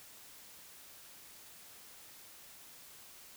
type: silence
effects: white hiss -55 dBFS RMS until 3.36 s